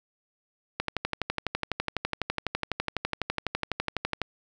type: click train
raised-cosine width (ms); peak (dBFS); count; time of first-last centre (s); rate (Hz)
0.3; -11; 42; 0.8-4.217; 12
effects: none